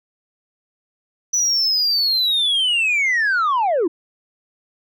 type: linear sweep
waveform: sine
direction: down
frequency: 5980 to 300.3 Hz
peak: -13 dBFS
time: 1.33-3.88 s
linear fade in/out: 10 ms
effects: tanh soft clip ceiling -14 dBFS